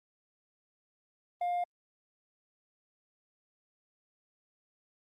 triangle tone with hard clipping, 706 Hz, F5, 19 cents sharp, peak -28 dBFS, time 1.41-1.64 s, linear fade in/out 5 ms, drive 1 dB, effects Opus 32 kbps

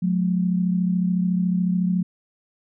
sine tone pair together, 180.1 / 214 Hz, F#3 / A3, -46 / -48 cents, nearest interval minor third, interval 298 cents, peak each -19 / -26 dBFS, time 0.02-2.03 s, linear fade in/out 10 ms, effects none

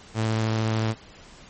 sawtooth tone, 110.8 Hz, A2, 13 cents sharp, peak -18 dBFS, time 0.14-0.95 s, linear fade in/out 50 ms, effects pink hiss -48 dBFS RMS until 1.49 s + MP3 32 kbps

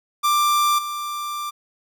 45% pulse tone with level steps, 1182 Hz, D6, 11 cents sharp, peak -16 / -26 dBFS, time 0.23-1.51 s, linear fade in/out 20 ms, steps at 0.78 s, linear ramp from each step 10 ms, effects none

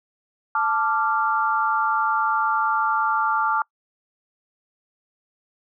sine chord, D minor, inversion second, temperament equal with one note detuned, 880 / 1174.7 / 1385.7 Hz, A5 / D6 / F6, 0 / 0 / -14 cents, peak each -23 dBFS, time 0.55-3.62 s, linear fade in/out 2 ms, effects noise-tail reverb RT60 0.1 s tail -25 dB re dry

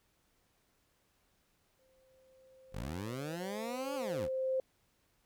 sine tone with exponential growth, 523.3 Hz, C5, in tune, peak -29 dBFS, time 1.79-4.6 s, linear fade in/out 2 ms, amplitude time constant 610 ms
15% pulse linear two-way sweep, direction up then down, 40.35 to 290 to 53.9 Hz, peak -32 dBFS, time 2.72-4.29 s, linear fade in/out 50 ms, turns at 3.95 s
effects pink hiss -74 dBFS RMS until 5.25 s

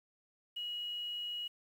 sine tone with quantisation, 2903 Hz, F#7, 34 cents flat, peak -37 dBFS, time 0.56-1.48 s, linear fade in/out 10 ms, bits 10, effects none

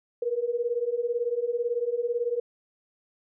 sine beating tone pair, 466.2 / 484.2 Hz, A#4 / B4, 0 / -34 cents, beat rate 18 Hz, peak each -29 / -27 dBFS, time 0.22-2.4 s, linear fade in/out 5 ms, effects none

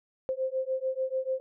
sine beating tone pair, 520 / 526.8 Hz, C5 / C5, -11 / +12 cents, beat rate 6.8 Hz, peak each -31 dBFS, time 0.29-1.4 s, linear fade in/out 0 ms, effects none

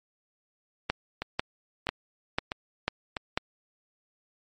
two click trains, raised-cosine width 0.3 ms, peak -9 / -15 dBFS, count 6 / 4, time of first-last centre 0.9-3.375 / 1.22-3.168 s, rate 2.02 / 1.54 Hz, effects MP3 48 kbps

